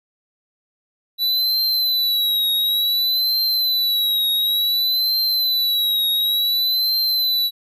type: tone with vibrato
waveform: square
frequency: 3951 Hz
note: B7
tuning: in tune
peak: -17 dBFS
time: 1.18-7.51 s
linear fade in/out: 50 ms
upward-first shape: triangle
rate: 0.56 Hz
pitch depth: 84 cents each way
effects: none